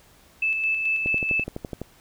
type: tone with tremolo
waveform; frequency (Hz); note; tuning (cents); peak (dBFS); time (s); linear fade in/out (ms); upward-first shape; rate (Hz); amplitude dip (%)
sine; 2625; E7; -8; -20; 0.42-1.44; 5; square; 4.6; 35
type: click train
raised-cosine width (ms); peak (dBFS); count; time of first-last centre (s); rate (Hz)
2; -17; 10; 1.06-1.816; 11.9
effects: pink hiss -55 dBFS RMS until 2 s